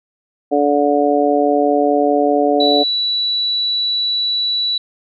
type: harmonic tone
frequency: 144.8 Hz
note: D3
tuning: 24 cents flat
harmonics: 2 / 3 / 4 / 5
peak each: -17 / -17 / -17 / -17 dBFS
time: 0.51-2.84 s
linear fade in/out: 20 ms
type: tone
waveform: sine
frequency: 3940 Hz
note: B7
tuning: 5 cents flat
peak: -15 dBFS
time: 2.6-4.78 s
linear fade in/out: 5 ms
effects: none